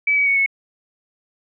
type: tone with pitch steps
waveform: sine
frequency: 2295 / 2271 / 2224 / 2199 Hz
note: D7 / C#7 / C#7 / C#7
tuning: -40 / +41 / +5 / -14 cents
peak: -14 dBFS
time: 0.07-0.462 s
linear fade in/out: 5 ms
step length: 98 ms
effects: none